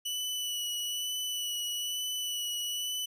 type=tone with vibrato; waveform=sawtooth; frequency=2960 Hz; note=F#7; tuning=in tune; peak=-29 dBFS; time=0.05-3.06 s; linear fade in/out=10 ms; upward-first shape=sine; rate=1.1 Hz; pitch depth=19 cents each way; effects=none

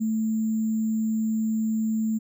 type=tone with sample-and-hold; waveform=sine; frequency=220 Hz; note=A3; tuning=in tune; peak=-22 dBFS; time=0-2.19 s; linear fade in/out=20 ms; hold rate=7350 Hz; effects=none

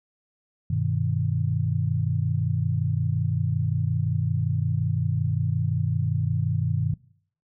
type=chord; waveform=sine; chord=G augmented; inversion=none; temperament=equal; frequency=98 / 123.47 / 155.56 Hz; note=G2 / B2 / D#3; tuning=0 / 0 / 0 cents; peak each=-26 dBFS; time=0.7-6.94 s; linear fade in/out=5 ms; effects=noise-tail reverb RT60 0.6 s tail -22 dB re dry

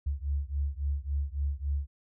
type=beating tone pair; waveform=sine; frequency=69.3 / 72.9 Hz; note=C#2 / D2; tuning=0 / -12 cents; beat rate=3.6 Hz; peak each=-31 / -32 dBFS; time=0.06-1.87 s; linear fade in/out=10 ms; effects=none

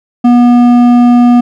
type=tone with hard clipping; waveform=triangle; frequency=242.4 Hz; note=B3; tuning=32 cents flat; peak=-4 dBFS; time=0.24-1.41 s; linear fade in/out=10 ms; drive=12 dB; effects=none

